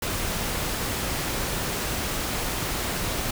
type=noise; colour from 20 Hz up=pink; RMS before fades=-28 dBFS; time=0.02-3.31 s; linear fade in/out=5 ms; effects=none